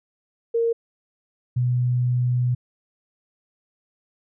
sine tone pair in turn, 462.3 / 123.83 Hz, A#4 / B2, -14 / +5 cents, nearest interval octave + major seventh, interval 2281 cents, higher first, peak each -18 dBFS, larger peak neither, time 0.54-0.73 / 1.56-2.55 s, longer second, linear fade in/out 10 ms, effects none

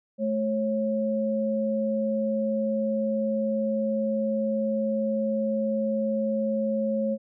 sine tone pair together, 216.8 / 546 Hz, A3 / C#5, -25 / -26 cents, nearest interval octave + major third, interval 1599 cents, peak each -26 dBFS, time 0.18-7.18 s, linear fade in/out 50 ms, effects none

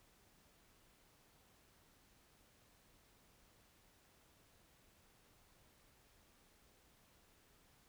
silence, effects pink hiss -70 dBFS RMS until 7.88 s

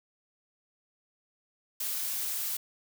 blue noise, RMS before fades -33 dBFS, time 1.8-2.57 s, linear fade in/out 5 ms, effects none

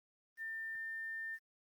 sine tone with quantisation, 1800 Hz, A6, 39 cents sharp, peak -40 dBFS, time 0.37-1.39 s, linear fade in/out 50 ms, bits 11, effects Opus 24 kbps

